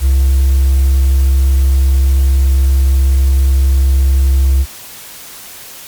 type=tone with hard clipping; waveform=triangle; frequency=66.7 Hz; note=C2; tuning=34 cents sharp; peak=-7 dBFS; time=0-4.66 s; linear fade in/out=50 ms; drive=4 dB; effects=white hiss -32 dBFS RMS until 5.87 s + MP3 96 kbps